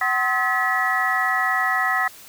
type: tone cluster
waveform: sine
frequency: 754 / 1054 / 1282 / 1720 / 1941 Hz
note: F#5 / C6 / E6 / A6 / B6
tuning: +32 / +12 / -49 / -40 / -31 cents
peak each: -25 / -29 / -24 / -27 / -22 dBFS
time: 0.01-2.08 s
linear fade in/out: 5 ms
effects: white hiss -44 dBFS RMS until 2.28 s